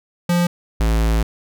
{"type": "tone pair in turn", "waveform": "square", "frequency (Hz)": [174.61, 55.16], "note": ["F3", "A1"], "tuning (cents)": [0, 5], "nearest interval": "octave + minor sixth", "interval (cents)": 1995, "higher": "first", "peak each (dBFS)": -15, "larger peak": "neither", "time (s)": [[0.29, 0.47], [0.8, 1.23]], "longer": "second", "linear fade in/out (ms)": 5, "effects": []}